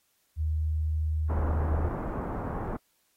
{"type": "tone", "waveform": "sine", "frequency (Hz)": 77.9, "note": "D#2", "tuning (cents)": 3, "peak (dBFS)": -25, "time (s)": [0.36, 1.91], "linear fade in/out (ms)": 50}
{"type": "low-pass noise", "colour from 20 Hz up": "pink", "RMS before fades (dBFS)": -33, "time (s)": [1.29, 2.77], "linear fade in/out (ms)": 10, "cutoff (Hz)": 1200, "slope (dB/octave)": 24}
{"effects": ["white hiss -71 dBFS RMS until 3.16 s", "AAC 48 kbps"]}